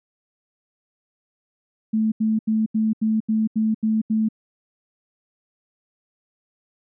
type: tone bursts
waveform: sine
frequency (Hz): 218.9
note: A3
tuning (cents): -9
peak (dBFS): -17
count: 9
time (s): 1.93-4.288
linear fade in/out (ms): 10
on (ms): 190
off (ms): 81
effects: none